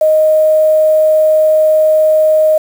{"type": "tone with quantisation", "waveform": "sine", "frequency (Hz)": 622.3, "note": "D#5", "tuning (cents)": 0, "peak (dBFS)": -6, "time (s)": [0.01, 2.58], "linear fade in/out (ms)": 5, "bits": 5, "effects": []}